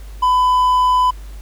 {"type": "tone", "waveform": "triangle", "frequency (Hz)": 1003, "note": "B5", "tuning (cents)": 26, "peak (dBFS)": -9, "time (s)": [0.22, 1.11], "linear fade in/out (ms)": 10, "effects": ["added 50 Hz sine -30 dBFS peak until 1.41 s", "pink hiss -46 dBFS RMS until 1.41 s"]}